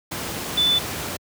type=tone in noise; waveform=sine; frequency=3500 Hz; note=A7; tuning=10 cents flat; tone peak=-16 dBFS; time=0.57-0.79 s; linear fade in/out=10 ms; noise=pink; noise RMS=-29 dBFS; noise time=0.11-1.17 s; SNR=+10 dB; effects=high-pass 80 Hz 12 dB/octave